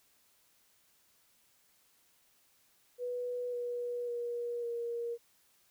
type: tone with pitch steps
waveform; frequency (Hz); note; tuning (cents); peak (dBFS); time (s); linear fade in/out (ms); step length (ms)
sine; 491.4 / 484.4 / 477.4 / 470.6; B4 / B4 / A#4 / A#4; -9 / -34 / +41 / +16; -34; 2.98-5.18; 50; 550
effects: white hiss -69 dBFS RMS until 5.7 s